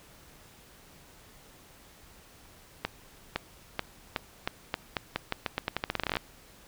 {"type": "accelerating click train", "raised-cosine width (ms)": 0.3, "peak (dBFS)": -12, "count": 24, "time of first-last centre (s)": [2.85, 6.169], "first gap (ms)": 510, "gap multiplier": 0.85, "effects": ["pink hiss -55 dBFS RMS until 6.67 s"]}